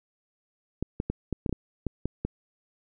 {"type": "clicks", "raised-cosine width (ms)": 3, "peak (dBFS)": -15, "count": 10, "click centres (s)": [0.826, 1.001, 1.1, 1.327, 1.462, 1.494, 1.527, 1.867, 2.056, 2.25], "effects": []}